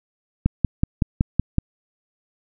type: click train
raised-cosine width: 5 ms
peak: -4 dBFS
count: 7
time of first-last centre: 0.46-1.584 s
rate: 5.34 Hz
effects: none